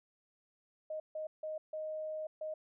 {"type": "tone bursts at uneven times", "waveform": "sine", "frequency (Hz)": 622.3, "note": "D#5", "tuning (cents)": 0, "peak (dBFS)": -37, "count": 5, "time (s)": [[0.9, 1], [1.15, 1.27], [1.43, 1.58], [1.73, 2.27], [2.41, 2.54]], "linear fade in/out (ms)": 5, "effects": []}